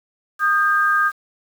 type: tone pair together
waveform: sine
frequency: 1234 / 1596.3 Hz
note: D#6 / G6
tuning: -15 / +31 cents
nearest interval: major third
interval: 446 cents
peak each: -17 dBFS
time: 0.39-1.12 s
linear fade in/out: 50 ms
effects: 7-bit